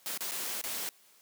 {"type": "noise with dropouts", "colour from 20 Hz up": "white", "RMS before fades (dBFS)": -36, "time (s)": [0.06, 0.89], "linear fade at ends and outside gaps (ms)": 0, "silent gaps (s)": [[0.175, 0.207], [0.311, 0.318], [0.614, 0.639]], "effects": ["white hiss -62 dBFS RMS until 1.21 s", "high-pass 200 Hz 12 dB/octave"]}